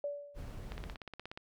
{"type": "tone with exponential decay", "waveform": "sine", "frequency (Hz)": 576, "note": "D5", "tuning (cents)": -34, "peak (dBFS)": -32, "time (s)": [0.04, 0.6], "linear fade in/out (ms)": 2, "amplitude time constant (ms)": 120}
{"type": "noise", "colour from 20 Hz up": "brown", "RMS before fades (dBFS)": -44, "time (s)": [0.34, 0.97], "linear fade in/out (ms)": 50}
{"type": "click train", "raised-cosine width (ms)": 0.3, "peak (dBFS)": -28, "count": 12, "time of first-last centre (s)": [0.72, 1.375], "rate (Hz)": 16.8}
{"effects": []}